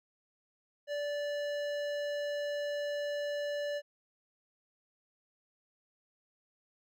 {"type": "tone with hard clipping", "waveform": "sine", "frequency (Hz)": 582, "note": "D5", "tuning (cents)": -16, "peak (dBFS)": -35, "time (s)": [0.87, 3.82], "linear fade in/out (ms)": 50, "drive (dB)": 15, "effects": []}